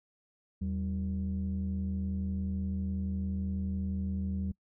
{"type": "tone pair together", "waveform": "sine", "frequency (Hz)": [81.1, 192.9], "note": ["E2", "G3"], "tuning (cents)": [-28, -28], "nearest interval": "octave + minor third", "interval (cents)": 1500, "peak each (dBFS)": [-32, -32], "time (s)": [0.61, 4.52], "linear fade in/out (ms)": 10, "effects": ["noise-tail reverb RT60 0.1 s tail -26 dB re dry", "tanh soft clip ceiling -26 dBFS"]}